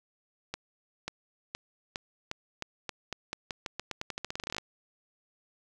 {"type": "accelerating click train", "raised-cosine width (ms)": 0.2, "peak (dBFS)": -17, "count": 27, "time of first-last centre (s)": [0.54, 4.583], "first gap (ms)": 540, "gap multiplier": 0.87, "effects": []}